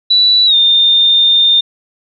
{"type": "tone with pitch glide", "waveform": "sine", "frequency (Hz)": [3951, 3623], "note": ["B7", "A7"], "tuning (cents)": [0, 50], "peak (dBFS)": -6, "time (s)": [0.1, 1.61], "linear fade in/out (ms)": 10, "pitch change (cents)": -150, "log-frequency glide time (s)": [0.46, 0.55], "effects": []}